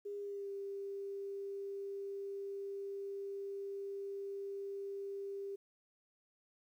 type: tone with pitch glide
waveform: sine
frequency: 406.6 to 396.4 Hz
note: G#4 to G4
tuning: -37 to +19 cents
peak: -40 dBFS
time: 0.05-5.56 s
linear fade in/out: 10 ms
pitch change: -44 cents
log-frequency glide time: 0.16-0.51 s
effects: 12-bit